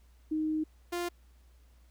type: tone pair in turn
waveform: sine / sawtooth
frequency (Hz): 311.1 / 349.2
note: D#4 / F4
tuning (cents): 0 / 0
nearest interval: major second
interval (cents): 200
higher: second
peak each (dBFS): -28 / -28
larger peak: neither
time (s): 0.31-0.64 / 0.92-1.09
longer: first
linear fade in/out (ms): 10
effects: added 60 Hz sine -57 dBFS peak until 1.9 s + pink hiss -70 dBFS RMS until 1.9 s